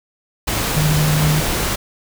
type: tone in noise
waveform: sine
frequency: 152.3 Hz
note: D#3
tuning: 37 cents flat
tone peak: -14 dBFS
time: 0.76-1.41 s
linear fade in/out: 10 ms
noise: pink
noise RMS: -20 dBFS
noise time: 0.47-1.76 s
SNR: +3 dB
effects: none